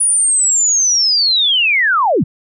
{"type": "linear sweep", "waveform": "sine", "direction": "down", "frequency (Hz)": [9800, 103.7], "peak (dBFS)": -10, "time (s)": [0, 2.24], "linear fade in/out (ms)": 10, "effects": []}